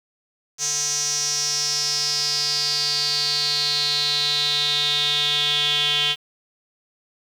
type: tone with band-pass filter sweep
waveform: square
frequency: 146.83 Hz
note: D3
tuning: in tune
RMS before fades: -22 dBFS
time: 0.58-6.16 s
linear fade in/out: 50 ms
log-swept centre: 6200 to 3200 Hz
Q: 7.3
effects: 8-bit